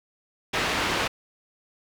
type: low-pass noise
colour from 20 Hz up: white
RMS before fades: -26 dBFS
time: 0.53-1.08 s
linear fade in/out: 10 ms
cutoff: 2700 Hz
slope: 12 dB/octave
effects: none